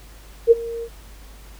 sine tone with ADSR envelope, 463.6 Hz, A#4, 10 cents flat, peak -5 dBFS, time 0.47-0.89 s, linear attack 42 ms, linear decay 25 ms, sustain -21 dB, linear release 59 ms, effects added 50 Hz sine -41 dBFS peak until 1.59 s + pink hiss -48 dBFS RMS until 1.59 s

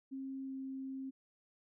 sine tone with pitch glide, 267.9 to 266.4 Hz, C4 to C4, +41 to +31 cents, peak -40 dBFS, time 0.11-1.11 s, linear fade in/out 20 ms, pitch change -10 cents, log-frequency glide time 0.45-0.51 s, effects none

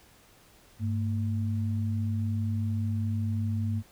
sine tone pair together, 100.81 / 225.9 Hz, G2 / A3, +49 / +46 cents, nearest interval octave + major second, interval 1397 cents, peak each -27 / -33 dBFS, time 0.79-3.83 s, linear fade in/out 50 ms, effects pink hiss -58 dBFS RMS until 3.91 s

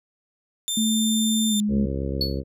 20% pulse tone, 3580 Hz, A7, 29 cents sharp, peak -18 dBFS, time 0.68-1.6 s, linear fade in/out 0 ms
sine tone with pitch glide, 220 to 208.9 Hz, A3 to G#3, 0 to +10 cents, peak -20 dBFS, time 0.77-1.86 s, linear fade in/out 5 ms, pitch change -90 cents, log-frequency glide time 1.49-1.55 s
harmonic tone, 67.9 Hz, C#2, 35 cents flat, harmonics 1 / 2 / 3 / 4 / 5 / 6 / 7 / 8, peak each -28 / -31 / -33 / -34 / -35 / -36 / -36 / -37 dBFS, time 1.68-2.44 s, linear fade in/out 50 ms
triangle tone with exponential decay, 4411 Hz, C#8, 9 cents flat, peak -18 dBFS, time 2.21-2.4 s, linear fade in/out 2 ms, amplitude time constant 41 ms
effects none

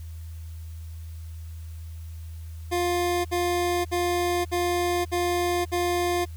25% pulse tone bursts, 351.7 Hz, F4, 12 cents sharp, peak -19 dBFS, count 6, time 2.71-6.255 s, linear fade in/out 20 ms, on 540 ms, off 61 ms, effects added 81 Hz sine -35 dBFS peak until 6.36 s + white hiss -56 dBFS RMS until 6.36 s

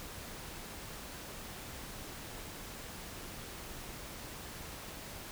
silence, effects pink hiss -46 dBFS RMS until 5.31 s

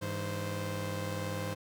sawtooth tone cluster, 99.9 / 159.9 / 521 Hz, G2 / D#3 / C5, +33 / +48 / -7 cents, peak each -33 / -36 / -35 dBFS, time 0.01-1.55 s, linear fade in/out 20 ms, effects none

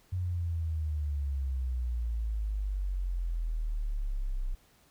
sine exponential sweep, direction down, 92.5 to 31.19 Hz, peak -29 dBFS, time 0.12-4.55 s, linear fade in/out 10 ms, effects pink hiss -64 dBFS RMS until 4.9 s

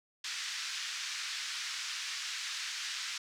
white band-pass noise, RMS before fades -39 dBFS, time 0.24-3.18 s, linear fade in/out 5 ms, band 1400 to 6000 Hz, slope 24 dB/octave, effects none

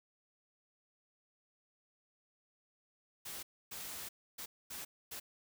white noise bursts at uneven times, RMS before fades -45 dBFS, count 5, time 3.25-3.43 / 3.71-4.09 / 4.38-4.46 / 4.7-4.85 / 5.11-5.2 s, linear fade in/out 10 ms, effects none

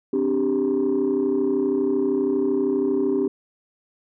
sine chord, C suspended second, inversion none, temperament just, 261.6 / 294.3 / 392.4 Hz, C4 / D4 / G4, 0 / +4 / +2 cents, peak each -23 / -23 / -20 dBFS, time 0.13-3.28 s, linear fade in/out 5 ms, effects tanh soft clip ceiling -14 dBFS

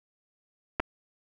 clicks, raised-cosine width 0.5 ms, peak -12 dBFS, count 2, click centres 0.798 / 0.801 s, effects none

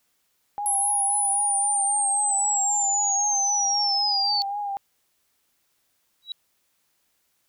sine tone with vibrato, 810 Hz, G#5, 43 cents flat, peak -26 dBFS, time 0.58-4.77 s, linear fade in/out 0 ms, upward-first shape triangle, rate 3.8 Hz, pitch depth 48 cents each way
sine linear sweep, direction down, 10930 to 4434 Hz, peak -21 dBFS, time 0.66-4.42 s, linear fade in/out 0 ms
sine tone with exponential growth, 3892 Hz, B7, 26 cents flat, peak -25 dBFS, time 6.22-6.32 s, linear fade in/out 2 ms, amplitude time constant 20 ms
effects white hiss -70 dBFS RMS until 7.48 s

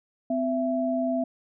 sine tone pair together, 255.9 / 666 Hz, C4 / E5, -38 / +18 cents, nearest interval octave + perfect fourth, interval 1656 cents, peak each -26 dBFS, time 0.3-1.24 s, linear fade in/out 5 ms, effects none

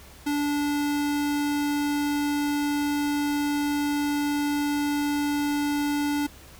square tone, 290.6 Hz, D4, 18 cents flat, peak -24 dBFS, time 0.26-6.27 s, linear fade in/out 10 ms, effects added 69 Hz sine -51 dBFS peak until 6.59 s + pink hiss -49 dBFS RMS until 6.59 s

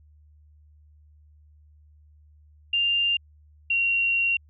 sine tone pair in turn, 2794 / 2751 Hz, F7 / F7, 0 / -27 cents, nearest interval unison, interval 27 cents, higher first, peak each -20 dBFS, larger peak neither, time 2.73-3.17 / 3.7-4.37 s, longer second, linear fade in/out 5 ms, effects added 75 Hz sine -52 dBFS peak until 4.49 s

